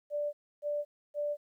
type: tone bursts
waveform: sine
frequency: 587.3 Hz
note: D5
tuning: in tune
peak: -30 dBFS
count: 3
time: 0.1-1.37 s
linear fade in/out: 50 ms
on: 230 ms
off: 290 ms
effects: 12-bit